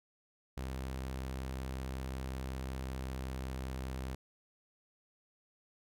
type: tone with pitch glide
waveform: sawtooth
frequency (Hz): 65.41 to 65.03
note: C2 to C2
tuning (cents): 0 to -10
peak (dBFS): -34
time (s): 0.57-4.15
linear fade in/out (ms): 5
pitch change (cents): -10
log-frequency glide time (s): 2.67-3.73
effects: none